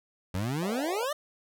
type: exponential sweep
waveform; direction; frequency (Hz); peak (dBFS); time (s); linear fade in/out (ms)
25% pulse; up; 86.8 to 622.3; -25; 0.34-1.13; 5
type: band-pass noise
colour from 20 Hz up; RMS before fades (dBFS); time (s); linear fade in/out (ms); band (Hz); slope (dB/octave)
white; -39; 0.62-1.05; 10; 490 to 800; 48
effects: none